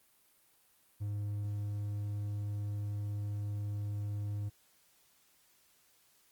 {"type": "tone", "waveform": "triangle", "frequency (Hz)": 103, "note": "G#2", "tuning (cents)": -14, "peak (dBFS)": -32, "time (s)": [1, 4.5], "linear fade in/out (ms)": 20, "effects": ["white hiss -68 dBFS RMS until 6.31 s", "Opus 32 kbps"]}